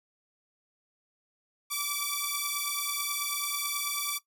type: beating tone pair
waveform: 5% pulse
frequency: 1153 / 1162.2 Hz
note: D6 / D6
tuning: -32 / -18 cents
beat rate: 9.2 Hz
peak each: -20 / -21 dBFS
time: 1.7-4.19 s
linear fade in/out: 20 ms
effects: noise-tail reverb RT60 0.1 s tail -17 dB re dry